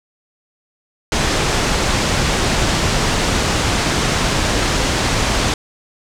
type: low-pass noise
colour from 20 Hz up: pink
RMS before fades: -17 dBFS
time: 1.12-5.54 s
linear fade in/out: 2 ms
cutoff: 7800 Hz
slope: 24 dB/octave
effects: none